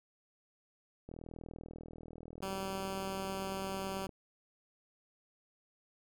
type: click train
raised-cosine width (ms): 2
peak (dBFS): -34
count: 122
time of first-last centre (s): 1.09-4.092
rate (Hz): 40.3
type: tone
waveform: 10% pulse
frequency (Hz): 192.5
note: G3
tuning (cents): -31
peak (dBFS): -29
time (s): 2.42-4.07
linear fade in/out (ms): 10
effects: none